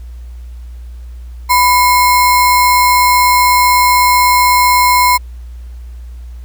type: tone with sample-and-hold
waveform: sine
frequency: 992 Hz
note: B5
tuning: 7 cents sharp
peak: -6 dBFS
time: 1.49-5.18 s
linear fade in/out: 20 ms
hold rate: 3150 Hz
effects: added 60 Hz sine -26 dBFS peak until 6.44 s + pink hiss -51 dBFS RMS until 6.44 s